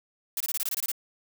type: noise bursts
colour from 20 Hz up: blue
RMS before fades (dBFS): -29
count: 10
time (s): 0.37-0.917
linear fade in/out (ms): 2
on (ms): 34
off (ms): 23
effects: none